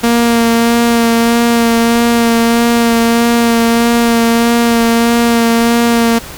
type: tone with vibrato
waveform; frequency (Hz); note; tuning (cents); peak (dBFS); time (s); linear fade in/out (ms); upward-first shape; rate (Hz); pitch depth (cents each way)
sawtooth; 233.1; A#3; 0; -4; 0.03-6.19; 10; sine; 1.6; 17
effects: pink hiss -29 dBFS RMS until 6.37 s